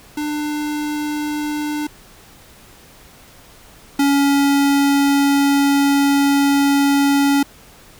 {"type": "tone pair in turn", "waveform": "square", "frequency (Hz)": [298.5, 280.7], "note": ["D4", "C#4"], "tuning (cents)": [28, 22], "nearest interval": "minor second", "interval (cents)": 106, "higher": "first", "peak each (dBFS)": [-21, -13], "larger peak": "second", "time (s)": [[0.17, 1.87], [3.99, 7.43]], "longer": "second", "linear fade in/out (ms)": 5, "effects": ["pink hiss -45 dBFS RMS until 7.99 s"]}